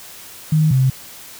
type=tone pair in turn; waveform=sine; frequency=155.56 / 131.3 Hz; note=D#3 / C3; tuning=0 / +6 cents; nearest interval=minor third; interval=294 cents; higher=first; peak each=-11 dBFS; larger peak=neither; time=0.52-0.71 / 0.71-0.9 s; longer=neither; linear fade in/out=5 ms; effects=white hiss -38 dBFS RMS until 1.39 s